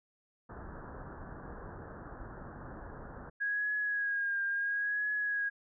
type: low-pass noise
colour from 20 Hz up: pink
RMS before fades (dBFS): -46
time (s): 0.49-3.3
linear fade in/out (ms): 10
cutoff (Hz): 1700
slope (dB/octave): 96
type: tone with vibrato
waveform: sine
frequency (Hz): 1645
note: G#6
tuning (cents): -17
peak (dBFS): -30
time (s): 3.4-5.5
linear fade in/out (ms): 20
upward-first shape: triangle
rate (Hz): 0.73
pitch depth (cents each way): 49
effects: none